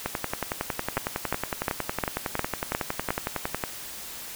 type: two click trains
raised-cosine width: 0.5 ms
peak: -11 / -9 dBFS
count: 40 / 7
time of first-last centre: 0.06-3.638 / 0.97-3.105 s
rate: 10.9 / 2.81 Hz
effects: white hiss -39 dBFS RMS until 4.35 s